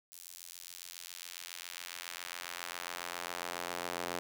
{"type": "tone with high-pass filter sweep", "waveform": "square", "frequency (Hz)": 43.65, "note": "F1", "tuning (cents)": 0, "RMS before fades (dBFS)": -43, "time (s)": [0.12, 4.19], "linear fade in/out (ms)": 0, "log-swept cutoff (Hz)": [7300, 460], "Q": 0.72, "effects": []}